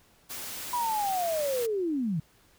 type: noise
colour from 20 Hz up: white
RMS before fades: -38 dBFS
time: 0.29-1.67 s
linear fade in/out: 20 ms
type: linear sweep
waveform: sine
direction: down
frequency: 987.8 to 145.2 Hz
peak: -26 dBFS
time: 0.73-2.2 s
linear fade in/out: 5 ms
effects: pink hiss -62 dBFS RMS until 2.58 s